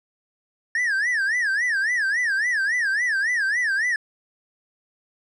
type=tone with vibrato; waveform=triangle; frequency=1760 Hz; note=A6; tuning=in tune; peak=-18 dBFS; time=0.75-3.96 s; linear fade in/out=2 ms; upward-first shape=sine; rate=3.6 Hz; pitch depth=220 cents each way; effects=resampled to 24000 Hz